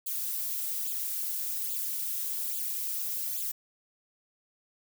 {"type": "noise with flanger", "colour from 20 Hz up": "violet", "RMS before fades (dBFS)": -33, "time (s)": [0.06, 3.52], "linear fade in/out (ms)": 10, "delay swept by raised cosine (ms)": [0.26, 5.06], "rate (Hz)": 1.2, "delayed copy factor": 0.8, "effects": []}